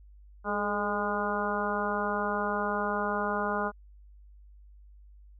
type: harmonic tone with a mistuned harmonic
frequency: 205.2 Hz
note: G#3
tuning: 21 cents flat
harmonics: 1 / 2 / 3 / 4 / 5 / 6 / 7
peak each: -35 / -35 / -35 / -35 / -35 / -35 / -35 dBFS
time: 0.44-3.72 s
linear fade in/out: 50 ms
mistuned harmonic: 2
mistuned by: +44 cents
effects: added 50 Hz sine -50 dBFS peak until 5.39 s